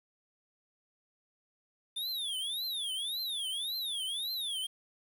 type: tone with vibrato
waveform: square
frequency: 3538 Hz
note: A7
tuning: 9 cents sharp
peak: -34 dBFS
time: 1.96-4.67 s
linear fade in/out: 10 ms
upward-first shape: triangle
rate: 1.8 Hz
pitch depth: 290 cents each way
effects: 10-bit